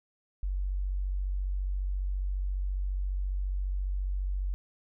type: tone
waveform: sine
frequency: 47.3 Hz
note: F#1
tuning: 39 cents sharp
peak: -28 dBFS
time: 0.43-4.54 s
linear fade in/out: 0 ms
effects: none